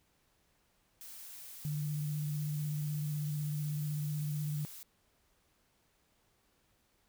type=noise; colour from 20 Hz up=blue; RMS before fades=-49 dBFS; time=1.01-4.83 s; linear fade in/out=0 ms
type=tone with vibrato; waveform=sine; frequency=149.4 Hz; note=D3; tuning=30 cents sharp; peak=-33 dBFS; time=1.65-4.65 s; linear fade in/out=0 ms; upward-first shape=triangle; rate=16 Hz; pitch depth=27 cents each way
effects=pink hiss -73 dBFS RMS until 7.08 s